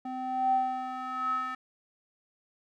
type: tone with band-pass filter sweep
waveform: square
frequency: 256.9 Hz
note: C4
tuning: 32 cents flat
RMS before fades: -31 dBFS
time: 0.05-1.55 s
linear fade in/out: 5 ms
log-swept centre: 570 to 1500 Hz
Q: 9.5
effects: none